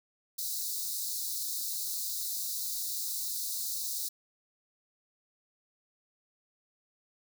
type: high-pass noise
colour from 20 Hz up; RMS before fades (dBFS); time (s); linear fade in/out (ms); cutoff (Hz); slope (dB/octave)
white; -35; 0.38-4.09; 10; 3800; 96
effects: none